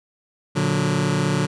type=chord; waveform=sawtooth; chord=Bb augmented; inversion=none; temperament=just; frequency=116.54 / 145.68 / 182.1 Hz; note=Bb2 / D3 / F#3; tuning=0 / -14 / -27 cents; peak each=-23 / -17 / -19 dBFS; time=0.55-1.47 s; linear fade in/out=20 ms; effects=resampled to 22050 Hz